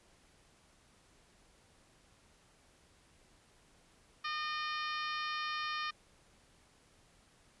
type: harmonic tone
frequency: 610 Hz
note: D#5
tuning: 34 cents flat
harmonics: 2 / 3 / 4 / 5 / 6 / 7 / 8 / 9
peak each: -38 / -42 / -44 / -46 / -48 / -49 / -50 / -51 dBFS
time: 4.24-5.91 s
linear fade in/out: 10 ms
effects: pink hiss -66 dBFS RMS until 7.6 s + resampled to 24000 Hz